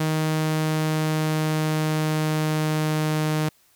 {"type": "tone with pitch glide", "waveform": "sawtooth", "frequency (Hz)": [156.6, 154.44], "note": ["D#3", "D#3"], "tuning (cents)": [11, -13], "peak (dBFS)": -17, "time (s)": [0, 3.49], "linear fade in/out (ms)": 5, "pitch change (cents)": -24, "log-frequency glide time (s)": [0.11, 3.25], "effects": ["white hiss -60 dBFS RMS until 3.75 s"]}